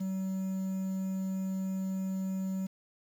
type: tone with quantisation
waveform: triangle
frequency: 190.1 Hz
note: F#3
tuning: 47 cents sharp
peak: -29 dBFS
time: 0-2.67 s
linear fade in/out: 10 ms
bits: 9
effects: none